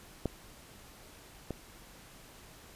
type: clicks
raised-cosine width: 2 ms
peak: -17 / -22 dBFS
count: 2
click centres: 0.257 / 1.507 s
effects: pink hiss -54 dBFS RMS until 2.75 s + resampled to 32000 Hz